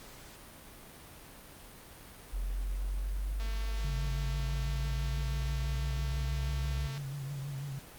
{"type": "linear sweep", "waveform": "sine", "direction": "up", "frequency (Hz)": [43.84, 65.4], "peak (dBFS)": -31, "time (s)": [2.32, 6.88], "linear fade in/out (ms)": 20}
{"type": "click train", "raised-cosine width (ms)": 0.2, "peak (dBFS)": -30, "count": 806, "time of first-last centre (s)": [3.4, 6.978], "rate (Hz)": 225}
{"type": "tone with vibrato", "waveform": "sine", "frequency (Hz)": 138.9, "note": "C#3", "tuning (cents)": 4, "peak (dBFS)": -36, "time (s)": [3.84, 7.79], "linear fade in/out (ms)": 5, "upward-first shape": "triangle", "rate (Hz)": 6.1, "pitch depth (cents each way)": 77}
{"effects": ["pink hiss -51 dBFS RMS until 7.98 s", "Opus 48 kbps"]}